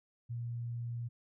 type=tone; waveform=sine; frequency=118.5 Hz; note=A#2; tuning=29 cents sharp; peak=-36 dBFS; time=0.29-1.09 s; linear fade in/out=20 ms; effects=none